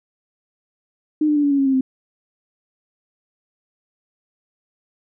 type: tone with pitch steps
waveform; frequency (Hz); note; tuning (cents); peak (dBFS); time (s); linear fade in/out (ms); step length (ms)
sine; 305.1 / 298.5 / 292 / 285.7 / 279.5 / 273.4 / 267.5 / 261.6; D#4 / D4 / D4 / D4 / C#4 / C#4 / C4 / C4; -34 / +28 / -10 / -48 / +14 / -24 / +38 / 0; -14; 1.21-1.81; 5; 75
effects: none